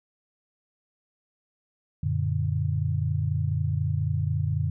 sine chord, Gb augmented, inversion none, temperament equal, 92.5 / 116.54 / 146.83 Hz, Gb2 / Bb2 / D3, 0 / 0 / 0 cents, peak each -27 / -29 / -27 dBFS, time 2.03-4.7 s, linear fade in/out 5 ms, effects none

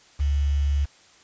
sine tone with quantisation, 71.2 Hz, C#2, 47 cents sharp, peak -19 dBFS, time 0.19-0.86 s, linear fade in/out 20 ms, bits 7, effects white hiss -54 dBFS RMS until 1.23 s + resampled to 16000 Hz

